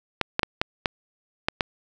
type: clicks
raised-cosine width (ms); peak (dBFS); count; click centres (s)
0.3; -5; 7; 0.213 / 0.394 / 0.432 / 0.615 / 0.858 / 1.485 / 1.608
effects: none